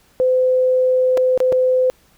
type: tone with dropouts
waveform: sine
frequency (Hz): 511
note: C5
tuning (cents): -41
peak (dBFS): -12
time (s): 0.2-1.9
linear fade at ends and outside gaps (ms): 0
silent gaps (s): 1.173-1.176 / 1.376-1.403 / 1.522-1.526
effects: pink hiss -55 dBFS RMS until 2.17 s